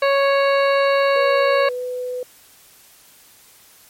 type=harmonic tone; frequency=554.4 Hz; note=C#5; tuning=in tune; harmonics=1 / 2 / 3 / 4 / 5 / 7 / 8; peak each=-15 / -21 / -25 / -27 / -29 / -32 / -33 dBFS; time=0.02-1.69 s; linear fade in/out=5 ms
type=tone with pitch glide; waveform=sine; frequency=493.9 to 498.8 Hz; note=B4 to B4; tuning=0 to +17 cents; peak=-23 dBFS; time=1.16-2.23 s; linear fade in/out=2 ms; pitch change=+17 cents; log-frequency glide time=1.71-1.81 s
effects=white hiss -49 dBFS RMS until 3.89 s + MP3 64 kbps